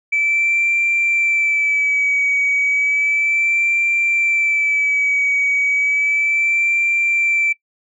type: tone with vibrato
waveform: sine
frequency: 2310 Hz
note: D7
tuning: 29 cents flat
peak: -13 dBFS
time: 0.12-7.53 s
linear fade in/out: 10 ms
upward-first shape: sine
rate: 0.33 Hz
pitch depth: 36 cents each way
effects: noise-tail reverb RT60 0.1 s tail -22 dB re dry + tanh soft clip ceiling -10 dBFS